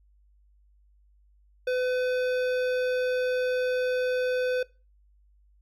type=tone with hard clipping; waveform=sine; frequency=504 Hz; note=B4; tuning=35 cents sharp; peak=-26 dBFS; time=1.67-4.63 s; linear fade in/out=5 ms; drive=14 dB; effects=noise-tail reverb RT60 0.3 s tail -22 dB re dry + added 50 Hz sine -58 dBFS peak until 5.61 s